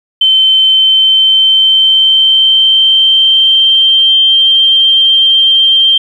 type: tone with pitch glide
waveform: sine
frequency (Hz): 3087 to 3156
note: G7 to G7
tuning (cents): -27 to +11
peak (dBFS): -4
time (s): 0.21-5.98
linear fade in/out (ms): 5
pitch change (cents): +38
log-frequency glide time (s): 0.74-4.53
effects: 7-bit